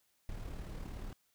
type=noise with amplitude modulation; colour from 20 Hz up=brown; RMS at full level=-41 dBFS; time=0.29-1.13 s; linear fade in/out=0 ms; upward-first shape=sine; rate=37.3 Hz; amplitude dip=45%; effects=white hiss -75 dBFS RMS until 1.34 s